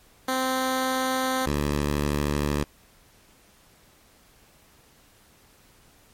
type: tone pair in turn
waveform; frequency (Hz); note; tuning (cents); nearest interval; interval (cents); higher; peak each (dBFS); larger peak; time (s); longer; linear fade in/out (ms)
10% pulse; 260 / 72.96; C4 / D2; -11 / -11; octave + minor seventh; 2200; first; -15; neither; 0.28-1.46 / 1.46-2.64; neither; 5
effects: pink hiss -57 dBFS RMS until 6.13 s + MP3 64 kbps